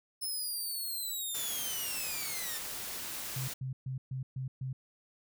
5% pulse linear sweep, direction down, 5260 to 1760 Hz, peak -28 dBFS, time 0.21-2.59 s, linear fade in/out 20 ms
white noise, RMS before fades -40 dBFS, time 1.34-3.54 s, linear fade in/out 10 ms
sine tone bursts, 130.81 Hz, C3, in tune, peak -34 dBFS, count 6, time 3.36-4.73 s, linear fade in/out 5 ms, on 120 ms, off 130 ms
effects none

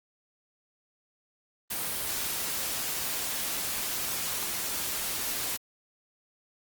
white noise, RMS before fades -32 dBFS, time 1.7-5.57 s, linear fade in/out 10 ms, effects Opus 32 kbps

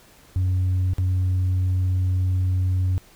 sine tone with dropouts, 92.2 Hz, F#2, 6 cents flat, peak -16 dBFS, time 0.36-2.98 s, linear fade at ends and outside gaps 0 ms, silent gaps 0.935-0.983 s, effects tanh soft clip ceiling -17 dBFS + pink hiss -52 dBFS RMS until 3.15 s

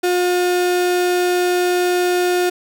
35% pulse tone, 357.9 Hz, F4, 42 cents sharp, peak -13 dBFS, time 0.03-2.5 s, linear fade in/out 10 ms, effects none

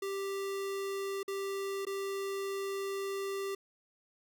square tone with dropouts, 392.7 Hz, G4, 3 cents sharp, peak -35 dBFS, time 0.02-3.55 s, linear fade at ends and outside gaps 5 ms, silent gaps 1.231-1.279 / 1.852-1.867 s, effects none

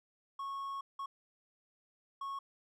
triangle tone bursts at uneven times, 1100 Hz, C#6, 14 cents flat, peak -36 dBFS, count 3, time 0.39-0.81 / 0.99-1.06 / 2.21-2.39 s, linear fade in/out 5 ms, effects none

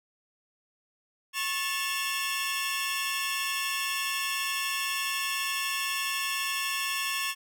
sawtooth tone cluster, 1092 / 1752 / 2685 / 2845 / 3288 Hz, C#6 / A6 / E7 / F7 / G#7, -26 / -8 / +31 / +31 / -18 cents, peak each -31 / -32 / -29 / -34 / -37 dBFS, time 1.33-7.35 s, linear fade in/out 50 ms, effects none

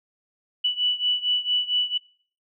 sine beating tone pair, 2960 / 2964.4 Hz, F#7 / F#7, 0 / +3 cents, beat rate 4.4 Hz, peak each -23 / -25 dBFS, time 0.64-1.98 s, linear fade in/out 10 ms, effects noise-tail reverb RT60 0.5 s tail -24 dB re dry

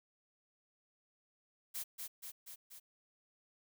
blue noise with echo, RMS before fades -41 dBFS, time 1.74-1.84 s, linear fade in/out 20 ms, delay 240 ms, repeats 4, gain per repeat -3 dB, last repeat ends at 2.8 s, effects none

